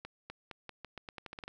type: accelerating click train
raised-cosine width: 0.3 ms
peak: -27 dBFS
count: 13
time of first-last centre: 0.05-1.48 s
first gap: 250 ms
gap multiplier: 0.85
effects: none